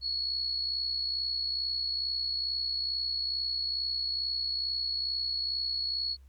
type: tone with amplitude modulation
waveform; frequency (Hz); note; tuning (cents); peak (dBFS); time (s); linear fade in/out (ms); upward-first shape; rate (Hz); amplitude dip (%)
sine; 4364; C#8; -28; -27; 0.01-6.17; 50; sine; 62.3; 50
effects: added 66 Hz sine -51 dBFS peak until 6.28 s + pink hiss -72 dBFS RMS until 6.28 s